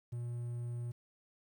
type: tone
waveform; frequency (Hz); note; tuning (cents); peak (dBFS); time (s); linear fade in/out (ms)
triangle; 119.9; A#2; +49; -35; 0.12-0.92; 10
effects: 11-bit

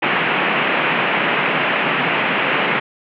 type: band-pass noise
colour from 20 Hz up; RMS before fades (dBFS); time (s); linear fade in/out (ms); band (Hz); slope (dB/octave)
white; -18; 0.02-2.8; 10; 140 to 2800; 48
effects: none

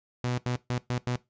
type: tone bursts at uneven times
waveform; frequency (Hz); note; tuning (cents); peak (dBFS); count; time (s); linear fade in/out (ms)
sawtooth; 123.47; B2; 0; -23; 5; 0.24-0.38 / 0.46-0.56 / 0.7-0.78 / 0.9-0.98 / 1.07-1.16; 0
effects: noise-tail reverb RT60 0.2 s tail -19 dB re dry + resampled to 16000 Hz

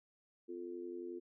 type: tone with amplitude modulation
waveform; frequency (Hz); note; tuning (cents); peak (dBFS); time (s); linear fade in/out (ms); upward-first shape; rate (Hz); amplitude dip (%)
sine; 349.2; F4; 0; -38; 0.48-1.2; 20; sine; 91.3; 90
effects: none

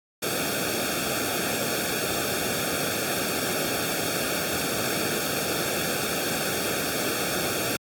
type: noise with comb filter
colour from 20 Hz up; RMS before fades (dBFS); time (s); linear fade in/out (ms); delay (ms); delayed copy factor
pink; -27; 0.22-7.77; 10; 1; -0.85
effects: high-pass 100 Hz 12 dB/octave + AAC 64 kbps

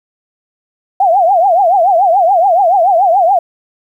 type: tone with vibrato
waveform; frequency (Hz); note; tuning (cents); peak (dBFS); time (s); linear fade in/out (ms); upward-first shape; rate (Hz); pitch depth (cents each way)
sine; 729; F#5; -26; -6; 1-3.39; 5; triangle; 7; 230
effects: 8-bit

